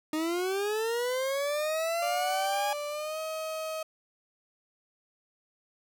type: linear sweep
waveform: 40% pulse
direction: up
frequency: 305.3 to 830.6 Hz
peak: -27 dBFS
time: 0.13-2.73 s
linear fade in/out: 2 ms
type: tone with pitch glide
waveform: 35% pulse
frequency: 587.3 to 633.1 Hz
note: D5 to D#5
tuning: 0 to +30 cents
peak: -31 dBFS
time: 2.02-3.83 s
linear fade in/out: 5 ms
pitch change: +130 cents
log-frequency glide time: 2.88-3.19 s
effects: none